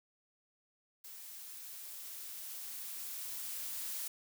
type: noise with level ramp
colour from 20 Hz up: blue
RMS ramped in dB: -50 to -40 dBFS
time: 1.04-4.08 s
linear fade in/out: 5 ms
effects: none